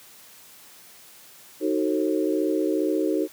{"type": "chord", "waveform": "sine", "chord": "D# diminished seventh", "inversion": "none", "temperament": "just", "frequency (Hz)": [311.1, 373.4, 448, 537.6], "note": ["D#4", "F#4", "A4", "C5"], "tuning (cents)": [0, 16, 31, 47], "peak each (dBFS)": [-24, -26, -28, -30], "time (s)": [1.6, 3.28], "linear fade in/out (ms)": 50, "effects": ["white hiss -49 dBFS RMS until 3.32 s", "high-pass 100 Hz 12 dB/octave"]}